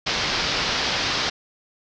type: low-pass noise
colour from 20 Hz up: white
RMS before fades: -24 dBFS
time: 0.06-1.3 s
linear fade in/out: 10 ms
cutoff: 5400 Hz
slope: 48 dB/octave
effects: none